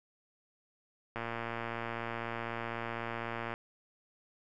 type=click train; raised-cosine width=0.5 ms; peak=-22 dBFS; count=277; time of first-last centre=1.16-3.539 s; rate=116 Hz; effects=none